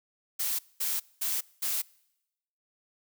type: noise bursts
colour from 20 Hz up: blue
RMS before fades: -30 dBFS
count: 4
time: 0.39-1.82 s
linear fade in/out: 10 ms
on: 200 ms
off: 210 ms
effects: noise-tail reverb RT60 0.9 s tail -25 dB re dry